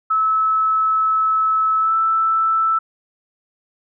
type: tone with pitch glide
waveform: sine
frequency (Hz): 1300 to 1321.2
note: E6 to E6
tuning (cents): -24 to +4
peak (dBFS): -14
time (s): 0.1-2.79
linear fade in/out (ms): 10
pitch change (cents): +28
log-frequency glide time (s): 1.79-1.94
effects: none